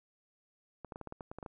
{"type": "clicks", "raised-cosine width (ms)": 1, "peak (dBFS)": -29, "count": 11, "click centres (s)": [0.847, 0.922, 0.959, 1.013, 1.073, 1.124, 1.208, 1.315, 1.386, 1.428, 1.462], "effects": []}